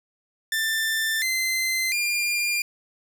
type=tone with pitch steps; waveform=sawtooth; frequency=1779 / 2067 / 2402 Hz; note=A6 / C7 / D7; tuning=+19 / -22 / +38 cents; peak=-19 dBFS; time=0.52-2.62 s; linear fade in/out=2 ms; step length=700 ms; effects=none